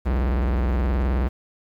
square tone with vibrato, 63.3 Hz, B1, 43 cents sharp, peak -20 dBFS, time 0.05-1.29 s, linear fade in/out 20 ms, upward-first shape sine, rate 19 Hz, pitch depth 220 cents each way, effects low-pass 2000 Hz 12 dB/octave + 8-bit

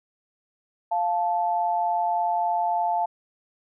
sine tone pair together, 698.5 / 875.1 Hz, F5 / A5, 0 / -10 cents, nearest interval major third, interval 390 cents, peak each -24 dBFS, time 0.91-3.06 s, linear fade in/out 10 ms, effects none

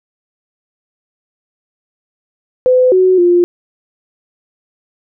sine tone with pitch steps, 507 / 371.5 / 351.1 Hz, B4 / F#4 / F4, +45 / +7 / +9 cents, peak -6 dBFS, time 2.66-3.44 s, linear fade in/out 0 ms, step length 260 ms, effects none

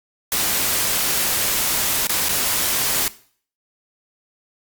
white noise with dropouts, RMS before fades -20 dBFS, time 0.32-3.08 s, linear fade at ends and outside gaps 1 ms, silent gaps 2.07-2.094 / 2.286-2.292 s, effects noise-tail reverb RT60 0.5 s tail -18 dB re dry + Opus 48 kbps

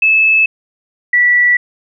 sine tone pair in turn, 2609 / 1954.5 Hz, E7 / B6, -18 / -19 cents, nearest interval perfect fourth, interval 501 cents, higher first, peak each -7 dBFS, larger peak neither, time 0.02-0.46 / 1.13-1.57 s, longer neither, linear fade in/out 5 ms, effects none

